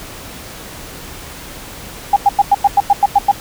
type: tone bursts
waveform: sine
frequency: 807 Hz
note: G#5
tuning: 50 cents flat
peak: -5 dBFS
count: 10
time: 2.13-3.315 s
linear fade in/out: 5 ms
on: 33 ms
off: 95 ms
effects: pink hiss -32 dBFS RMS until 3.4 s